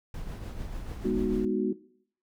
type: noise with tremolo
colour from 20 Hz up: brown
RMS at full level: -35 dBFS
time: 0.14-1.45 s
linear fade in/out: 2 ms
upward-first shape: triangle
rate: 6.8 Hz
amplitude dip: 45%
type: chord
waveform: sine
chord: G# minor seventh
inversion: none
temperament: equal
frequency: 207.7 / 246.9 / 311.1 / 370 Hz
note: G#3 / B3 / D#4 / F#4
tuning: 0 / 0 / 0 / 0 cents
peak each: -30 / -31 / -34 / -28 dBFS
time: 1.04-1.73 s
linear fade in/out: 10 ms
effects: noise-tail reverb RT60 0.6 s tail -18 dB re dry